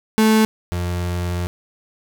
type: tone pair in turn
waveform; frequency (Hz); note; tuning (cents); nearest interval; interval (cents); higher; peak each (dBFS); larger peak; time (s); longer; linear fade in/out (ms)
35% pulse; 218.5 / 88.13; A3 / F2; -12 / +16; octave + major third; 1572; first; -10 / -19; first; 0.18-0.45 / 0.72-1.47; second; 0
effects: none